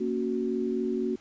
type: chord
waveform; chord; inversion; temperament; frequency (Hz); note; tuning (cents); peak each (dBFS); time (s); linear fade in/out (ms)
sine; F# major; first; equal; 233.1 / 277.2 / 370; A#3 / C#4 / F#4; 0 / 0 / 0; -30 / -33 / -29; 0-1.16; 10
effects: pink hiss -57 dBFS RMS until 1.2 s + resampled to 16000 Hz